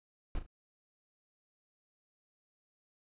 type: noise with echo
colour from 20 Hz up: brown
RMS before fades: -33 dBFS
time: 0.35-0.39 s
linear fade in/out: 2 ms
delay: 37 ms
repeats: 2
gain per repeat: -10 dB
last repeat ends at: 0.464 s
effects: resampled to 8000 Hz